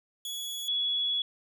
sawtooth / sine tone pair in turn, 3378 / 3378 Hz, G#7 / G#7, +29 / +29 cents, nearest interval unison, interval 0 cents, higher neither, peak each -31 / -26 dBFS, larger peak second, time 0.25-0.68 / 0.68-1.22 s, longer second, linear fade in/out 2 ms, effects none

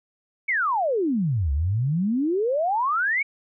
sine exponential two-way sweep, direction down then up, 2296 to 66.8 to 2296 Hz, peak -20 dBFS, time 0.48-3.23 s, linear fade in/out 10 ms, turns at 1.52 s, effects none

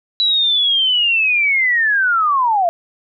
sine linear sweep, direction down, 3951 to 659.3 Hz, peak -12 dBFS, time 0.2-2.69 s, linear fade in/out 0 ms, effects none

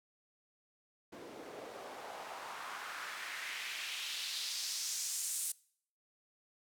white noise with band-pass filter sweep, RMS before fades -42 dBFS, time 1.12-5.52 s, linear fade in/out 5 ms, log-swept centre 340 to 9300 Hz, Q 1.8, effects noise-tail reverb RT60 0.6 s tail -23 dB re dry

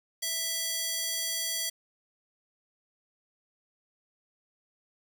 square tone with high-pass filter, 659.3 Hz, E5, in tune, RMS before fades -32 dBFS, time 0.22-1.7 s, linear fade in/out 10 ms, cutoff 4100 Hz, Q 0.77, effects 9-bit

